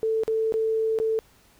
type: tone with dropouts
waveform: sine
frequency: 443.3 Hz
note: A4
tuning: 13 cents sharp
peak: -21 dBFS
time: 0.03-1.19 s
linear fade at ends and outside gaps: 0 ms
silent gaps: 0.235-0.279 / 0.523-0.54 / 0.988-1 s
effects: pink hiss -58 dBFS RMS until 1.59 s